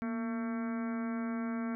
harmonic tone with a mistuned harmonic, 224.7 Hz, A3, 37 cents sharp, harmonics 1 / 2 / 3 / 4 / 5 / 6 / 7 / 8 / 9 / 10, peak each -33 / -47 / -46 / -53 / -49 / -48 / -50 / -57 / -56 / -54 dBFS, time 0.02-1.75 s, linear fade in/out 0 ms, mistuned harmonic 1, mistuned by +76 cents, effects none

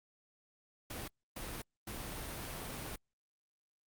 pink noise bursts at uneven times, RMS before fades -43 dBFS, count 3, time 0.9-1.08 / 1.36-1.62 / 1.87-2.96 s, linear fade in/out 5 ms, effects Opus 48 kbps

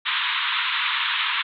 white band-pass noise, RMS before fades -24 dBFS, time 0.05-1.43 s, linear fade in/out 20 ms, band 940 to 3800 Hz, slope 96 dB/octave, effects none

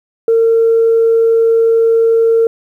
sine tone, 455.6 Hz, A#4, 40 cents flat, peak -6 dBFS, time 0.28-2.47 s, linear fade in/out 2 ms, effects tanh soft clip ceiling -3 dBFS + 8-bit

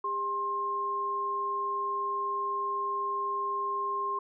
sine tone pair together, 401.7 / 1062 Hz, G4 / C6, +42 / +25 cents, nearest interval octave + perfect fourth, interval 1683 cents, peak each -38 / -29 dBFS, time 0.04-4.19 s, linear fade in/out 5 ms, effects none

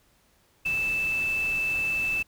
sine tone in noise, 2637 Hz, E7, in tune, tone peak -24 dBFS, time 0.65-2.23 s, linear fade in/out 10 ms, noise pink, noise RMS -41 dBFS, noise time 0.65-2.23 s, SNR +14 dB, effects pink hiss -64 dBFS RMS until 2.27 s

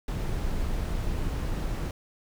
brown noise, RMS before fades -29 dBFS, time 0.08-1.91 s, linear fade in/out 2 ms, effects none

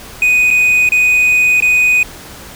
triangle tone with dropouts, 2489 Hz, D#7, in tune, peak -6 dBFS, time 0.22-2.03 s, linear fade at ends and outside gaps 2 ms, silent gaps 0.505-0.51 / 0.89-0.92 / 1.603-1.623 s, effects pink hiss -33 dBFS RMS until 2.55 s

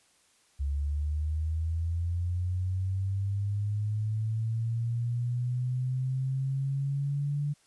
sine linear sweep, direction up, 69.3 to 146.2 Hz, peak -27 dBFS, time 0.59-7.54 s, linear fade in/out 20 ms, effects white hiss -65 dBFS RMS until 7.66 s + resampled to 24000 Hz

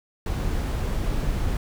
brown noise, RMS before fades -25 dBFS, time 0.26-1.57 s, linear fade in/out 2 ms, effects none

